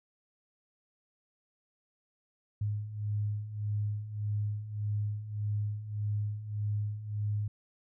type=beating tone pair; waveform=sine; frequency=103.3 / 105 Hz; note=G#2 / G#2; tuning=-9 / +19 cents; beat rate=1.7 Hz; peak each=-37 / -32 dBFS; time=2.61-7.48 s; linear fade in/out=5 ms; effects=none